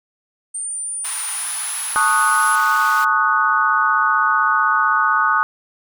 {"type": "exponential sweep", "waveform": "sine", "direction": "up", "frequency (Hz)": [8870, 11000], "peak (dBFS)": -23, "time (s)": [0.54, 2.56], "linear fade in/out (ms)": 10}
{"type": "high-pass noise", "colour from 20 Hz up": "pink", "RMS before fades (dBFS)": -31, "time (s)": [1.04, 3.05], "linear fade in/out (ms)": 10, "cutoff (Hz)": 830, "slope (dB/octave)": 48}
{"type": "chord", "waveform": "sine", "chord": "D# half-diminished seventh", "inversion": "second", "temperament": "equal", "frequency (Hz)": [880, 1108.7, 1244.5, 1480], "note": ["A5", "C#6", "D#6", "F#6"], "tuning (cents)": [0, 0, 0, 0], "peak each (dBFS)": [-22, -21, -17, -18], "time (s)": [1.96, 5.43], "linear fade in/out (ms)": 0}
{"effects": []}